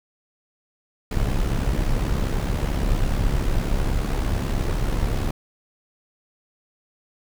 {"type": "noise with amplitude modulation", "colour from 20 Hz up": "brown", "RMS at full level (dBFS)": -19, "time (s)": [1.11, 5.31], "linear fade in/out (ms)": 5, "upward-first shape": "sine", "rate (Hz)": 69.2, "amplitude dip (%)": 60, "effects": []}